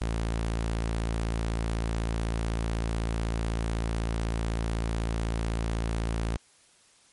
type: tone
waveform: sawtooth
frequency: 56 Hz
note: A1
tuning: 31 cents sharp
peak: -23 dBFS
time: 0.01-6.37 s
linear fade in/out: 5 ms
effects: white hiss -60 dBFS RMS until 7.12 s + MP3 48 kbps